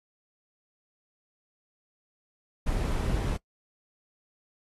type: noise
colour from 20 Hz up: brown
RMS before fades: -28 dBFS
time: 2.66-3.37 s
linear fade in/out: 10 ms
effects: noise-tail reverb RT60 0.1 s tail -24 dB re dry + AAC 32 kbps